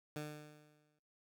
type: tone with exponential decay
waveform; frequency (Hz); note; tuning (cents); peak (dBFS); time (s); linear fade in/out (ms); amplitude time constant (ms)
15% pulse; 150.4; D3; +42; -33; 0.16-0.99; 2; 180
effects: noise-tail reverb RT60 0.3 s tail -18 dB re dry